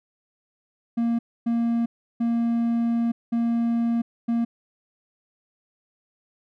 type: tone bursts at uneven times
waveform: triangle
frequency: 233.1 Hz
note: A#3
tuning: in tune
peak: -18 dBFS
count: 5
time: 0.97-1.19 / 1.46-1.86 / 2.2-3.12 / 3.32-4.02 / 4.28-4.45 s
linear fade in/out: 10 ms
effects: none